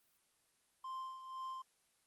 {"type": "tone with tremolo", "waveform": "triangle", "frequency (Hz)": 1046.5, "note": "C6", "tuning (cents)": 0, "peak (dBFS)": -39, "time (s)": [0.84, 1.62], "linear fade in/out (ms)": 5, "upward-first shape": "sine", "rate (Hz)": 2, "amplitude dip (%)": 60, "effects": ["white hiss -75 dBFS RMS until 2.06 s", "Opus 24 kbps"]}